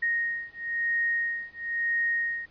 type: beating tone pair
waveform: sine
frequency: 1864.7 / 1865.7 Hz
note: A#6 / A#6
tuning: 0 / +1 cents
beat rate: 1 Hz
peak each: -29 dBFS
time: 0.02-2.46 s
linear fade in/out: 10 ms
effects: pink hiss -60 dBFS RMS until 2.5 s + resampled to 11025 Hz